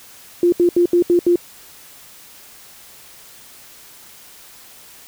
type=tone bursts; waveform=sine; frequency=349.2 Hz; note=F4; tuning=in tune; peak=-10 dBFS; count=6; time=0.43-1.358 s; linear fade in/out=2 ms; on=93 ms; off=74 ms; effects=white hiss -43 dBFS RMS until 5.07 s